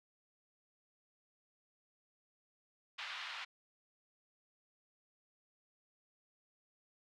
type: band-pass noise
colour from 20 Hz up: white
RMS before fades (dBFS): -45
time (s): 2.98-3.45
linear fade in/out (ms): 10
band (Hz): 900 to 3600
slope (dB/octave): 24
effects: none